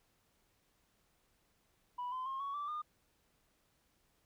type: tone with pitch steps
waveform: sine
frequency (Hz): 984 / 1026.4 / 1070.6 / 1116.7 / 1164.8 / 1214.9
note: B5 / C6 / C6 / C#6 / D6 / D#6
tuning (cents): -7 / -34 / +39 / +12 / -15 / -42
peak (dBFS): -36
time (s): 1.98-2.82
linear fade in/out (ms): 10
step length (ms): 140
effects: tanh soft clip ceiling -35 dBFS + pink hiss -75 dBFS RMS until 4.25 s